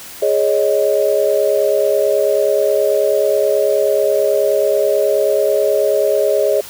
sine chord, Ab suspended fourth, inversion none, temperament just, 415.3 / 553.7 / 623 Hz, Ab4 / Db5 / Eb5, 0 / -2 / +2 cents, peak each -16 dBFS, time 0.22-6.61 s, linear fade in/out 5 ms, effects white hiss -34 dBFS RMS until 6.69 s

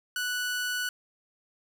sawtooth tone, 1480 Hz, F#6, in tune, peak -25 dBFS, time 0.16-0.89 s, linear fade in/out 2 ms, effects none

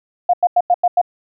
sine tone bursts, 710 Hz, F5, 28 cents sharp, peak -9 dBFS, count 6, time 0.29-1.015 s, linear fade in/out 5 ms, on 45 ms, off 91 ms, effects none

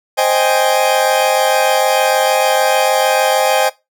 40% pulse chord, Ab major seventh, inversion first, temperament equal, 523.3 / 622.3 / 784 / 830.6 Hz, C5 / Eb5 / G5 / Ab5, 0 / 0 / 0 / 0 cents, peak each -16 dBFS, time 0.17-3.7 s, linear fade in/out 20 ms, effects noise-tail reverb RT60 0.2 s tail -18 dB re dry

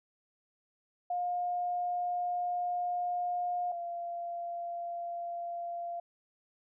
sine tone pair in turn, 711 / 690.4 Hz, F5 / F5, +31 / -20 cents, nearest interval minor second, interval 51 cents, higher first, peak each -30 / -35 dBFS, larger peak first, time 1.1-3.72 / 3.72-6 s, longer first, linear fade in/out 5 ms, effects none

